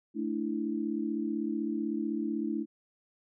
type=chord; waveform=sine; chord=A suspended fourth; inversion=none; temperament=equal; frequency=220 / 293.7 / 329.6 Hz; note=A3 / D4 / E4; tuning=0 / 0 / 0 cents; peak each=-34 dBFS; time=0.14-2.66 s; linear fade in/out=50 ms; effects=none